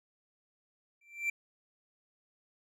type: tone with exponential growth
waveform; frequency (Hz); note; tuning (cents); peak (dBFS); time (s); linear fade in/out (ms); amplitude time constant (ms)
triangle; 2349; D7; 0; -25; 1.01-1.3; 5; 61
effects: none